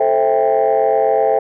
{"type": "chord", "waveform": "sine", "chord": "A minor seventh", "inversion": "none", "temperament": "just", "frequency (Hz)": [440, 528, 660, 792], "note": ["A4", "C5", "E5", "G5"], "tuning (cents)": [0, 16, 2, 18], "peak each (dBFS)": -16, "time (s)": [0, 1.39], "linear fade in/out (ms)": 5, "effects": ["tanh soft clip ceiling -5 dBFS"]}